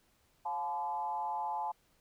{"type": "tone with frequency modulation", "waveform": "sine", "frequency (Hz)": 861, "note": "A5", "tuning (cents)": -38, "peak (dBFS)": -33, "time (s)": [0.45, 1.72], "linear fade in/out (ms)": 10, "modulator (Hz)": 155, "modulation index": 0.83, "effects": ["pink hiss -71 dBFS RMS until 2 s"]}